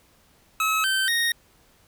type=tone with pitch steps; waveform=25% pulse; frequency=1287 / 1548.3 / 1862.6 Hz; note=E6 / G6 / A#6; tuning=-42 / -22 / -2 cents; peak=-17 dBFS; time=0.6-1.32 s; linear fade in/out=2 ms; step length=240 ms; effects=pink hiss -59 dBFS RMS until 1.87 s